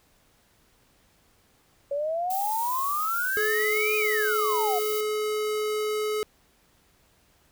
sine exponential two-way sweep, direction up then down, 554.4 to 2489 to 695 Hz, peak -25 dBFS, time 1.91-4.79 s, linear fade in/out 5 ms, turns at 3.96 s
violet noise, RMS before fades -34 dBFS, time 2.3-5.01 s, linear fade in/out 5 ms
square tone, 426.2 Hz, G#4, 45 cents sharp, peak -26 dBFS, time 3.37-6.23 s, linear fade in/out 0 ms
effects pink hiss -63 dBFS RMS until 7.51 s

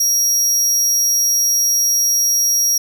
40% pulse tone, 5660 Hz, F8, 22 cents sharp, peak -12 dBFS, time 0-2.78 s, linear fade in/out 5 ms, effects none

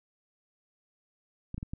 clicks, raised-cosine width 5 ms, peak -24 dBFS, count 4, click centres 1.544 / 1.58 / 1.629 / 1.735 s, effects none

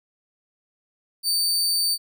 sawtooth tone, 4586 Hz, D8, 42 cents flat, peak -17 dBFS, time 1.23-1.98 s, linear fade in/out 50 ms, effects none

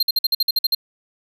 square tone bursts, 4186 Hz, C8, in tune, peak -15 dBFS, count 10, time 0-0.749 s, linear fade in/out 5 ms, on 29 ms, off 51 ms, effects 8-bit

